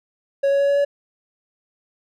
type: tone with pitch steps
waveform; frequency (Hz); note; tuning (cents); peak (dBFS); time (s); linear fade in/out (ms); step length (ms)
triangle; 554.4 / 557.9 / 561.5 / 565.1 / 568.7; C#5 / C#5 / C#5 / C#5 / C#5; 0 / +11 / +22 / +33 / +44; -13; 0.43-0.85; 10; 84
effects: none